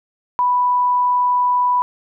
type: tone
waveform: sine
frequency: 987.8 Hz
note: B5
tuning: in tune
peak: -13 dBFS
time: 0.39-1.82 s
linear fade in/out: 0 ms
effects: none